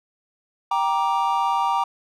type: chord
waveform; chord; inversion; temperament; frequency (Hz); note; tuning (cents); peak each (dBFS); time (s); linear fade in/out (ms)
triangle; G minor; none; just; 784 / 940.8 / 1176; G5 / Bb5 / D6; 0 / +16 / +2; -22 / -20 / -23; 0.71-1.84; 5
effects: none